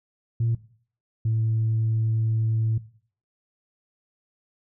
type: tone pair in turn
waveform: sine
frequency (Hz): 115.4 / 111.42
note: A#2 / A2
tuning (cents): -17 / +22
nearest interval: minor second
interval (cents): 61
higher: first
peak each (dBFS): -19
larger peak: neither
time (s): 0.4-0.55 / 1.25-2.78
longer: second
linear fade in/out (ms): 5
effects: noise-tail reverb RT60 0.5 s tail -18 dB re dry + tanh soft clip ceiling -17 dBFS